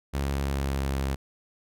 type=tone with pitch glide; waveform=sawtooth; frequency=69.3 to 67.72 Hz; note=C#2 to C#2; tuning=0 to -40 cents; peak=-22 dBFS; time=0.13-1.16 s; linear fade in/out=20 ms; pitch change=-40 cents; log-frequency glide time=0.34-0.98 s; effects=none